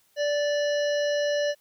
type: harmonic tone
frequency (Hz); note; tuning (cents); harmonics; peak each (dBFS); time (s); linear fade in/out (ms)
584; D5; -10; 1 / 3 / 5 / 7 / 9 / 10; -23 / -33 / -37 / -40 / -42 / -43; 0.16-1.55; 50
effects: white hiss -65 dBFS RMS until 1.6 s